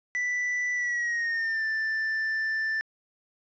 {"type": "tone with pitch glide", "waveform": "triangle", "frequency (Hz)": [1975.5, 1770.2], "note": ["B6", "A6"], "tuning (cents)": [0, 10], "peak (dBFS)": -24, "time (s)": [0.15, 2.81], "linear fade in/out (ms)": 0, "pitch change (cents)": -190, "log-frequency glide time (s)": [0.74, 1.65], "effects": ["resampled to 16000 Hz", "10-bit"]}